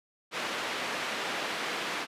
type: band-pass noise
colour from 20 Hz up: white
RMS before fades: -34 dBFS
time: 0.31-2.07 s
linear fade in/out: 50 ms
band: 250 to 2600 Hz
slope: 12 dB/octave
effects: resampled to 32000 Hz